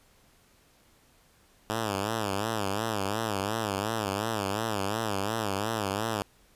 5% pulse tone with vibrato, 105 Hz, G#2, 19 cents sharp, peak -17 dBFS, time 1.7-6.22 s, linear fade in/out 0 ms, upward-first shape sine, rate 2.8 Hz, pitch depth 140 cents each way, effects pink hiss -62 dBFS RMS until 6.55 s + resampled to 32000 Hz

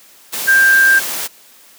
sine tone in noise, 1585 Hz, G6, 19 cents sharp, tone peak -7 dBFS, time 0.47-1 s, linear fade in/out 20 ms, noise white, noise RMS -22 dBFS, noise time 0.32-1.28 s, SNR +12 dB, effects white hiss -45 dBFS RMS until 1.78 s + high-pass 200 Hz 12 dB/octave

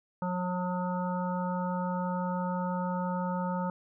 harmonic tone, 180.6 Hz, F#3, 42 cents flat, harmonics 1 / 3 / 5 / 7 / 8, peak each -31 / -37 / -35 / -40 / -48 dBFS, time 0.22-3.7 s, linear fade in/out 2 ms, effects none

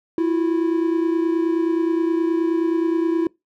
triangle tone pair together, 329.6 / 359.1 Hz, E4 / F4, 0 / +48 cents, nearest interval minor second, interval 148 cents, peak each -16 / -22 dBFS, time 0.18-3.27 s, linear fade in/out 2 ms, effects noise-tail reverb RT60 0.2 s tail -24 dB re dry

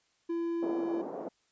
triangle tone, 337 Hz, E4, 38 cents sharp, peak -28 dBFS, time 0.29-1.02 s, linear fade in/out 10 ms
white band-pass noise, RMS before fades -39 dBFS, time 0.62-1.29 s, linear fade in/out 10 ms, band 240 to 680 Hz, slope 24 dB/octave
effects white hiss -72 dBFS RMS until 1.51 s + resampled to 16000 Hz

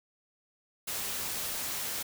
white noise, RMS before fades -35 dBFS, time 0.87-2.03 s, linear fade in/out 10 ms, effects none

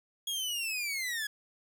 sawtooth linear sweep, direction down, 3322 to 1661.2 Hz, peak -29 dBFS, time 0.27-1.27 s, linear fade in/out 5 ms, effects 11-bit

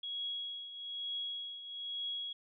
sine tone with tremolo, 3322 Hz, G#7, in tune, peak -35 dBFS, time 0.03-2.33 s, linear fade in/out 5 ms, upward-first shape triangle, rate 1.1 Hz, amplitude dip 70%, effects none

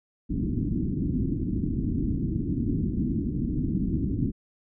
white low-pass noise, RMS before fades -27 dBFS, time 0.29-4.32 s, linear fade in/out 20 ms, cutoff 310 Hz, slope 48 dB/octave, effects none

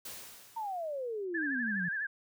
white noise with exponential decay, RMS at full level -42 dBFS, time 0.05-1.25 s, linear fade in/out 5 ms, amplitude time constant 260 ms
sine exponential sweep, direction down, 932 to 168.2 Hz, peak -34 dBFS, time 0.56-1.89 s, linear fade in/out 10 ms
sine tone with vibrato, 1661.2 Hz, G#6, in tune, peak -32 dBFS, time 1.34-2.07 s, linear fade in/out 10 ms, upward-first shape sine, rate 12 Hz, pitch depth 100 cents each way
effects none

